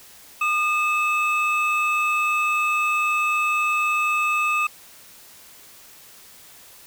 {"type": "tone pair together", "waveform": "triangle", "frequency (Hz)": [1217.3, 2592], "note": ["D#6", "E7"], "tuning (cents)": [-38, -30], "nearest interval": "octave + minor second", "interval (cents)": 1308, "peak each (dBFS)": -20, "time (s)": [0.41, 4.67], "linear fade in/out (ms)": 5, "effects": ["white hiss -47 dBFS RMS until 6.86 s"]}